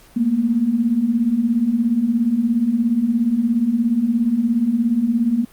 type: beating tone pair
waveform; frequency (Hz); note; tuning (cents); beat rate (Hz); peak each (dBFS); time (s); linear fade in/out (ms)
sine; 220 / 237; A3 / A#3; 0 / +29; 17; -21 / -16; 0.16-5.45; 10
effects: pink hiss -49 dBFS RMS until 5.52 s + Opus 48 kbps